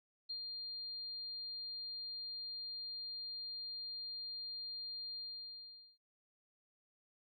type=tone with ADSR envelope; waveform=sine; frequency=4200 Hz; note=C8; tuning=6 cents sharp; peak=-39 dBFS; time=0.29-5.98 s; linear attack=14 ms; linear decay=82 ms; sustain=-3 dB; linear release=810 ms; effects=none